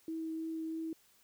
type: tone with vibrato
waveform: sine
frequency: 322.2 Hz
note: E4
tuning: 39 cents flat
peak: -36 dBFS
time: 0.08-0.93 s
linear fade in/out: 2 ms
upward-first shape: triangle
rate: 3.1 Hz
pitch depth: 10 cents each way
effects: white hiss -67 dBFS RMS until 1.23 s